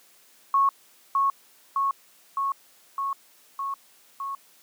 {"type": "tone with echo", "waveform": "sine", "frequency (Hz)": 1100, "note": "C#6", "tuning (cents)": -14, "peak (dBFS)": -17, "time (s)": [0.54, 0.69], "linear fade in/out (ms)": 2, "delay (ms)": 610, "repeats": 6, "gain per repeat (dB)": -2, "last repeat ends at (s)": 4.35, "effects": ["white hiss -57 dBFS RMS until 4.62 s", "high-pass 200 Hz 12 dB/octave"]}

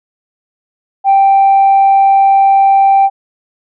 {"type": "tone", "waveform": "sine", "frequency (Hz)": 784, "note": "G5", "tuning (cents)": 0, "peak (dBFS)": -3, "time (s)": [1.04, 3.1], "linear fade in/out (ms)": 50, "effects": ["tanh soft clip ceiling -2 dBFS"]}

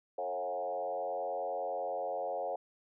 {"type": "tone with frequency modulation", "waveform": "sine", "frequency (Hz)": 629, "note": "D#5", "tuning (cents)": 19, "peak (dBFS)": -33, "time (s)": [0.18, 2.56], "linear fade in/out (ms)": 5, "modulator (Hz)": 89.7, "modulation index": 1.8, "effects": []}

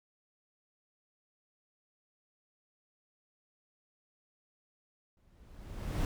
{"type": "noise with exponential growth", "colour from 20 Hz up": "brown", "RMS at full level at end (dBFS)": -29, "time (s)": [5.17, 6.05], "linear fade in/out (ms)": 1, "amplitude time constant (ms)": 190, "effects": []}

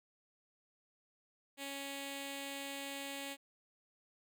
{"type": "tone with notch filter", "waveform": "5% pulse", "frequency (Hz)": 277.5, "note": "C#4", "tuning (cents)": 2, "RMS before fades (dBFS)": -44, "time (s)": [1.57, 3.37], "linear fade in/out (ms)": 50, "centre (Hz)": 1300, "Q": 1.1, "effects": []}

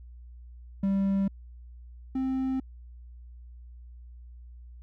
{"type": "tone pair in turn", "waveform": "triangle", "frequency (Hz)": [195.7, 262.7], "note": ["G3", "C4"], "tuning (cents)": [-3, 7], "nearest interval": "perfect fourth", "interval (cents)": 510, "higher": "second", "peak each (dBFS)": [-21, -24], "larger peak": "first", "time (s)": [[0.83, 1.28], [2.15, 2.6]], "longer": "neither", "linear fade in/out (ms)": 5, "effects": ["added 60 Hz sine -44 dBFS peak until 4.82 s"]}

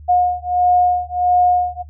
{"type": "beating tone pair", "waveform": "sine", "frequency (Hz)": [718, 719.5], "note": ["F5", "F#5"], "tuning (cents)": [48, -49], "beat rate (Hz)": 1.5, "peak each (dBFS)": -16, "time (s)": [0.08, 1.83], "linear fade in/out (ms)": 20, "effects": ["noise-tail reverb RT60 0.1 s tail -17 dB re dry", "added 75 Hz sine -35 dBFS peak until 1.89 s"]}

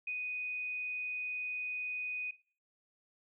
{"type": "tone", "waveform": "sine", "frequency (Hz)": 2489, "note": "D#7", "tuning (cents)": 0, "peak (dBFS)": -35, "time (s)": [0.07, 2.31], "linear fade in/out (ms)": 5, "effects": ["noise-tail reverb RT60 0.4 s tail -17 dB re dry"]}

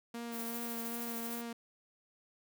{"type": "tone with vibrato", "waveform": "sawtooth", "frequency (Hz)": 233.1, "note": "A#3", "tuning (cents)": 0, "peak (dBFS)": -36, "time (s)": [0.14, 1.53], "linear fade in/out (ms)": 5, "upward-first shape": "sine", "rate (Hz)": 2.6, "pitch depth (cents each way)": 17}
{"type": "noise with tremolo", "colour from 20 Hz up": "violet", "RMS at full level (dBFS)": -41, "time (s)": [0.31, 1.43], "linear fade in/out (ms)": 50, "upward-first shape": "triangle", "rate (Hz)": 13, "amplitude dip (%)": 40}
{"effects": []}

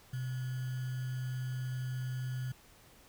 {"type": "tone with sample-and-hold", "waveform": "sine", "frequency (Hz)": 127.4, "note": "C3", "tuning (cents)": -46, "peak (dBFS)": -34, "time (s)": [0.13, 2.52], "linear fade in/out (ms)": 5, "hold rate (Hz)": 1575, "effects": ["pink hiss -60 dBFS RMS until 3.08 s"]}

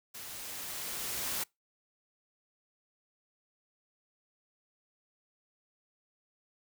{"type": "noise with level ramp", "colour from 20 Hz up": "white", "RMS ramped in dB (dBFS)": [-45, -34], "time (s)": [0.14, 1.44], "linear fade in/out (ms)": 10, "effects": ["noise-tail reverb RT60 0.2 s tail -26 dB re dry"]}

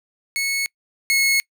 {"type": "tone pair in turn", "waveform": "sawtooth", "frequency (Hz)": [2200, 2181], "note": ["C#7", "C#7"], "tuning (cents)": [-14, -29], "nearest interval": "unison", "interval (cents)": 15, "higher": "first", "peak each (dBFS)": [-17, -12], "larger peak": "second", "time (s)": [[0.36, 0.66], [1.1, 1.4]], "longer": "neither", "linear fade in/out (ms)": 0, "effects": ["noise-tail reverb RT60 0.1 s tail -26 dB re dry"]}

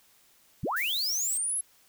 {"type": "linear sweep", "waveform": "sine", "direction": "up", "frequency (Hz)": [55.9, 11140], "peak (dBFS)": -27, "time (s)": [0.63, 1.61], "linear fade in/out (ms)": 5}
{"type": "noise", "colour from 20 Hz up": "violet", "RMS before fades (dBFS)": -37, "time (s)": [0.76, 1.38], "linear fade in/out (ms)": 10}
{"effects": ["white hiss -62 dBFS RMS until 1.88 s"]}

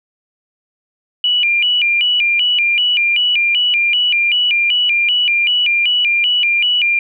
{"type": "tone with vibrato", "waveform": "sine", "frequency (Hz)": 2654, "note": "E7", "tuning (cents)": 11, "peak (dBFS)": -11, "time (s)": [1.24, 6.99], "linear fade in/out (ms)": 2, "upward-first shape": "square", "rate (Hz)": 2.6, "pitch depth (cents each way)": 180, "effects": []}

